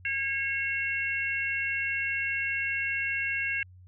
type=harmonic tone; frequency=545 Hz; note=C#5; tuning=29 cents flat; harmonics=3 / 4 / 5; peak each=-32 / -31 / -32 dBFS; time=0.05-3.63 s; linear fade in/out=2 ms; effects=added 91 Hz sine -49 dBFS peak until 3.87 s